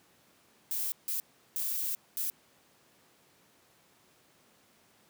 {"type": "noise bursts at uneven times", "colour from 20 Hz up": "violet", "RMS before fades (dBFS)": -33, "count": 4, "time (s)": [[0.71, 0.92], [1.08, 1.2], [1.56, 1.95], [2.17, 2.3]], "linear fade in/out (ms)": 0, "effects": ["pink hiss -64 dBFS RMS until 5.09 s", "high-pass 150 Hz 12 dB/octave"]}